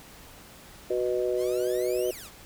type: harmonic tone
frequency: 123.47 Hz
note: B2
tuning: in tune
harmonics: 3 / 4 / 5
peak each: -27 / -29 / -31 dBFS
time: 0.9-2.11 s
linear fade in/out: 5 ms
type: exponential two-way sweep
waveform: 5% pulse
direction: up then down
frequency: 965 to 3136 to 965 Hz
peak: -31 dBFS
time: 1.36-2.31 s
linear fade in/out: 50 ms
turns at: 2.09 s
effects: pink hiss -49 dBFS RMS until 2.45 s